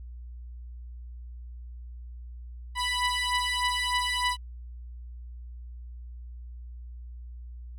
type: beating tone pair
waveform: 15% pulse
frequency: 987 / 990.3 Hz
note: B5 / B5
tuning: -1 / +4 cents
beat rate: 3.3 Hz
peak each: -22 dBFS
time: 2.75-4.37 s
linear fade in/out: 50 ms
effects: added 60 Hz sine -39 dBFS peak until 7.78 s + low-pass 10000 Hz 12 dB/octave